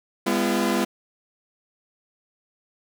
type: tone cluster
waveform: sawtooth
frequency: 203.6 / 248.7 / 340.1 Hz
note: G#3 / B3 / F4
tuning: -34 / +12 / -46 cents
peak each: -21 dBFS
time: 0.26-0.85 s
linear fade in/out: 10 ms
effects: none